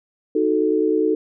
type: chord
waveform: sine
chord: D# diminished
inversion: none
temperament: equal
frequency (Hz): 311.1 / 370 / 440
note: D#4 / F#4 / A4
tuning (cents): 0 / 0 / 0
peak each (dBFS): -20 / -22 / -19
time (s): 0.35-1.15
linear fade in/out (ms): 5
effects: none